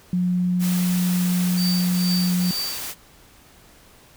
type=tone; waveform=sine; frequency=179.6 Hz; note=F3; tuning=49 cents sharp; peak=-18 dBFS; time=0.13-2.51 s; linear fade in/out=2 ms
type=noise; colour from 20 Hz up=white; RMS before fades=-31 dBFS; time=0.59-2.95 s; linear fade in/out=50 ms
type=tone with tremolo; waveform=sine; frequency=4625 Hz; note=D8; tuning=27 cents flat; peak=-23 dBFS; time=1.57-2.87 s; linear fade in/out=10 ms; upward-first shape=triangle; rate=2.2 Hz; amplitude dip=100%
effects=pink hiss -51 dBFS RMS until 4.16 s